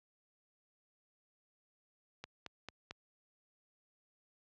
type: click train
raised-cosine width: 0.2 ms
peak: -26 dBFS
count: 4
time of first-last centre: 2.24-2.91 s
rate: 4.48 Hz
effects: high-pass 60 Hz 12 dB/octave + low-pass 5000 Hz 12 dB/octave